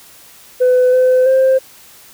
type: tone with pitch steps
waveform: sine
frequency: 503 / 510 / 526 Hz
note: B4 / C5 / C5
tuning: +32 / -44 / +9 cents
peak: -6 dBFS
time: 0.6-1.59 s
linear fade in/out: 20 ms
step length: 330 ms
effects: tanh soft clip ceiling -6 dBFS + white hiss -42 dBFS RMS until 2.13 s